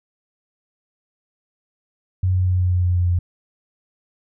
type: tone with pitch steps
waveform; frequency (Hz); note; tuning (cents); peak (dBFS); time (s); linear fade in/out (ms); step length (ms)
sine; 92.5 / 91.86 / 91.23 / 90.6 / 89.97 / 89.35 / 88.73 / 88.12; F#2 / F#2 / F#2 / F#2 / F#2 / F2 / F2 / F2; 0 / -12 / -24 / -36 / -48 / +40 / +28 / +16; -15; 2.23-3.19; 5; 120
effects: none